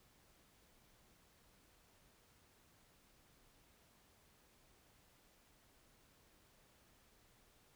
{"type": "silence", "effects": ["pink hiss -70 dBFS RMS until 7.75 s"]}